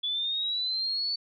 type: linear sweep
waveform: sine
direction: up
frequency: 3425 to 4497 Hz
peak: -27 dBFS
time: 0.03-1.16 s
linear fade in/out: 10 ms
effects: none